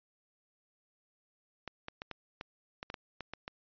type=clicks; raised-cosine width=0.3 ms; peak=-24 dBFS; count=11; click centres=1.677 / 1.884 / 2.019 / 2.113 / 2.411 / 2.829 / 2.901 / 2.942 / 3.207 / 3.336 / 3.479 s; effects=resampled to 11025 Hz